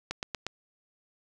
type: click train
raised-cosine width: 0.2 ms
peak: -15 dBFS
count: 4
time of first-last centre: 0.11-0.466 s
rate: 8.42 Hz
effects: none